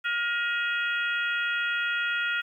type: harmonic tone with a mistuned harmonic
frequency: 472.9 Hz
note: A#4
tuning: 25 cents sharp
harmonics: 3 / 4 / 5 / 6 / 7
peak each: -27 / -32 / -34 / -39 / -37 dBFS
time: 0.04-2.42 s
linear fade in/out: 20 ms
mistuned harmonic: 5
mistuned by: +110 cents
effects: 10-bit

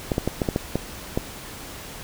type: clicks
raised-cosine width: 2 ms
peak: -8 dBFS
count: 8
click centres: 0.118 / 0.181 / 0.276 / 0.418 / 0.488 / 0.561 / 0.756 / 1.175 s
effects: pink hiss -38 dBFS RMS until 2.03 s

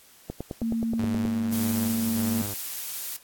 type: click train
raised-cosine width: 2 ms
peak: -18 dBFS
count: 10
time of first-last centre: 0.3-1.252 s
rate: 9.45 Hz
type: tone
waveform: sine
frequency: 227.8 Hz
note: A#3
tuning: 40 cents flat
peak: -24 dBFS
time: 0.62-2.42 s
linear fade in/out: 0 ms
type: tone with tremolo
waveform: sawtooth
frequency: 101.8 Hz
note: G#2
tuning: 34 cents flat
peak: -27 dBFS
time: 0.99-2.54 s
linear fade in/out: 5 ms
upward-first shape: square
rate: 1.7 Hz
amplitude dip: 35%
type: noise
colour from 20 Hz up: blue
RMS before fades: -33 dBFS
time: 1.52-3.17 s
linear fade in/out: 10 ms
effects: white hiss -54 dBFS RMS until 3.23 s + AAC 64 kbps

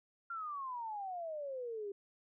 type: exponential sweep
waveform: sine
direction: down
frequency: 1396.9 to 392 Hz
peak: -39 dBFS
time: 0.3-1.92 s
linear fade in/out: 5 ms
effects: none

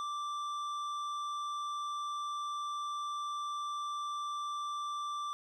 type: tone with tanh clipping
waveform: sine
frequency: 1174.7 Hz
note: D6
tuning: in tune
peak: -37 dBFS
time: 0-5.33 s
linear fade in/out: 0 ms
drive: 11 dB
effects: none

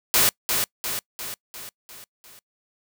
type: noise with echo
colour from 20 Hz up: white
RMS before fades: -18 dBFS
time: 0.14-0.29 s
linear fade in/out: 0 ms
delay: 350 ms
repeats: 6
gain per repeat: -5 dB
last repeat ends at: 2.39 s
effects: noise-tail reverb RT60 0.1 s tail -25 dB re dry

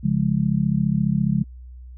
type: chord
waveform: sine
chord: Db major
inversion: none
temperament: just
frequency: 138.59 / 173.24 / 207.9 Hz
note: Db3 / F3 / Ab3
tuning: 0 / -14 / +2 cents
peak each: -22 dBFS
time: 0.03-1.44 s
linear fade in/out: 20 ms
effects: added 62 Hz sine -37 dBFS peak until 1.97 s

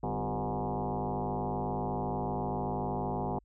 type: tone with frequency modulation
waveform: sine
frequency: 293.7 Hz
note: D4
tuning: in tune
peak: -30 dBFS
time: 0.03-3.39 s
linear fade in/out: 5 ms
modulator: 108 Hz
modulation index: 5.8
effects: added 50 Hz sine -62 dBFS peak until 3.44 s

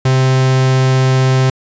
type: tone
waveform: 45% pulse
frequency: 130.81 Hz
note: C3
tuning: in tune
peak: -9 dBFS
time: 0.05-1.5 s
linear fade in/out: 5 ms
effects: resampled to 16000 Hz

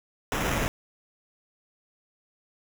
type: noise with sample-and-hold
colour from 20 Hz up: pink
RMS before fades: -27 dBFS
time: 0.32-0.68 s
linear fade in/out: 0 ms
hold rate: 4410 Hz
effects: none

